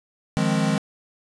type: chord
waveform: square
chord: F minor seventh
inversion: third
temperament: equal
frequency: 155.56 / 174.61 / 207.7 / 261.6 Hz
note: Eb3 / F3 / Ab3 / C4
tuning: 0 / 0 / 0 / 0 cents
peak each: -25 / -27 / -24 / -28 dBFS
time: 0.37-0.78 s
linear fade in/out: 0 ms
effects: resampled to 22050 Hz + 9-bit